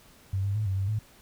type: tone with pitch steps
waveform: sine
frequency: 96.5 / 99.6 / 107.2 / 95.7 / 97.1 / 107.7 Hz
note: G2 / G2 / A2 / G2 / G2 / A2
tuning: -27 / +28 / -45 / -41 / -16 / -37 cents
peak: -25 dBFS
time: 0.33-0.99 s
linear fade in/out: 5 ms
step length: 110 ms
effects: pink hiss -56 dBFS RMS until 1.21 s